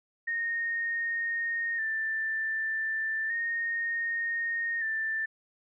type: tone with vibrato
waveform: sine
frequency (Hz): 1812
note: A#6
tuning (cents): -50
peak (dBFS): -28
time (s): 0.27-5.26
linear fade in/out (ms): 10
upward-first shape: square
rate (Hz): 0.33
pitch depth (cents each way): 37
effects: none